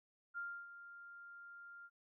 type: tone with ADSR envelope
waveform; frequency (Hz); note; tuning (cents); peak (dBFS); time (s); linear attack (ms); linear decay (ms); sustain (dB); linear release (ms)
sine; 1396.9; F6; 0; -40; 0.34-1.9; 36; 290; -12; 48
effects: none